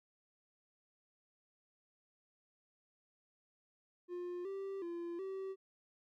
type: tone with pitch steps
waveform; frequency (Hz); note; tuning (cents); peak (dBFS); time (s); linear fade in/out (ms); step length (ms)
triangle; 354.4 / 390.4 / 342.6 / 384.2; F4 / G4 / F4 / G4; +25 / -7 / -33 / -35; -38; 4.08-5.56; 50; 370
effects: none